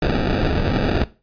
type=noise with sample-and-hold; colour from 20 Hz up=pink; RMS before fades=-19 dBFS; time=0.02-1.04 s; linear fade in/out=5 ms; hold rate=1050 Hz; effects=noise-tail reverb RT60 0.3 s tail -17 dB re dry + resampled to 11025 Hz